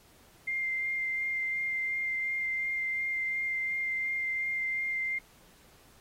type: tone with vibrato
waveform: sine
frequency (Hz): 2100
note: C7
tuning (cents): +6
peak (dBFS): -29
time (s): 0.47-5.19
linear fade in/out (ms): 10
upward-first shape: sine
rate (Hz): 2.8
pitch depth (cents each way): 11
effects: pink hiss -60 dBFS RMS until 6 s + AAC 48 kbps